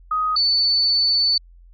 sine tone pair in turn, 1253 / 4492 Hz, D#6 / C#8, +12 / +22 cents, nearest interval octave + minor seventh, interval 2210 cents, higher second, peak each -18 / -15 dBFS, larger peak second, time 0.11-0.36 / 0.36-1.38 s, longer second, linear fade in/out 5 ms, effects added 43 Hz sine -44 dBFS peak until 1.73 s

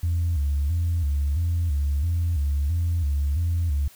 sine tone with vibrato, 77.78 Hz, D#2, in tune, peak -19 dBFS, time 0.03-3.88 s, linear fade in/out 5 ms, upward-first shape square, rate 1.5 Hz, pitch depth 150 cents each way, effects tanh soft clip ceiling -17 dBFS + white hiss -51 dBFS RMS until 3.95 s

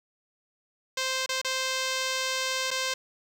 5% pulse tone with dropouts, 522 Hz, C5, 4 cents flat, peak -15 dBFS, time 0.97-2.94 s, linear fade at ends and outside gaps 5 ms, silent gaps 1.262-1.29 / 1.416-1.446 / 2.707-2.712 s, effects low-pass 11000 Hz 12 dB/octave + 8-bit

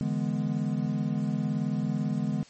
triangle chord, E dominant seventh, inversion third, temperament equal, 146.83 / 164.81 / 207.7 / 246.9 Hz, D3 / E3 / G#3 / B3, 0 / 0 / 0 / 0 cents, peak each -29 / -31 / -28 / -31 dBFS, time 0.01-2.43 s, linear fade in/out 0 ms, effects white hiss -54 dBFS RMS until 2.49 s + MP3 32 kbps

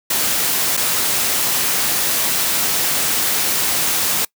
white noise with dropouts, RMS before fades -18 dBFS, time 0.1-4.25 s, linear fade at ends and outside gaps 5 ms, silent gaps 0.769-0.773 s, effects noise-tail reverb RT60 0.1 s tail -24 dB re dry + high-pass 100 Hz 12 dB/octave

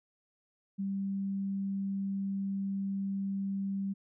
sine tone, 196 Hz, G3, in tune, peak -31 dBFS, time 0.78-3.94 s, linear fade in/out 20 ms, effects none

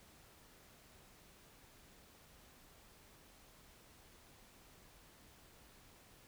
silence, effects pink hiss -63 dBFS RMS until 6.27 s

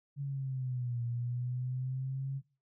sine exponential two-way sweep, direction down then up, 142.3 to 118.3 to 137.4 Hz, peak -33 dBFS, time 0.16-2.42 s, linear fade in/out 50 ms, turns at 1.03 s, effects noise-tail reverb RT60 0.3 s tail -18 dB re dry

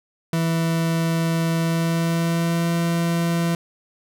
40% pulse tone with pitch glide, 164.81 to 168.86 Hz, E3 to E3, 0 to +42 cents, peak -18 dBFS, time 0.33-3.55 s, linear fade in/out 2 ms, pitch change +42 cents, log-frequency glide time 1.59-2.73 s, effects none

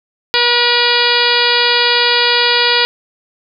harmonic tone, 481.3 Hz, B4, 45 cents flat, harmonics 1 / 2 / 3 / 4 / 5 / 6 / 7 / 8 / 9 / 10, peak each -19 / -19 / -19 / -19 / -19 / -19 / -19 / -19 / -19 / -19 dBFS, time 0.34-2.85 s, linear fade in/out 0 ms, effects none

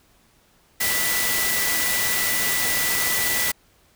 sine tone in noise, 1975.5 Hz, B6, in tune, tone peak -26 dBFS, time 0.8-3.52 s, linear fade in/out 10 ms, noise white, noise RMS -23 dBFS, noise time 0.8-3.52 s, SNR -6 dB, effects pink hiss -59 dBFS RMS until 3.95 s

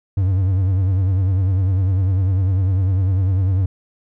triangle tone with vibrato, 94.5 Hz, F#2, 37 cents sharp, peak -12 dBFS, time 0.17-3.66 s, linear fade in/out 5 ms, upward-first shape triangle, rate 10 Hz, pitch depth 100 cents each way, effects none

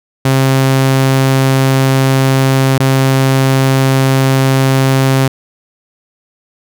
sawtooth tone with dropouts, 133.6 Hz, C3, 36 cents sharp, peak -4 dBFS, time 0.25-5.28 s, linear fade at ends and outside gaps 5 ms, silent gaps 2.781-2.8 s, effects none

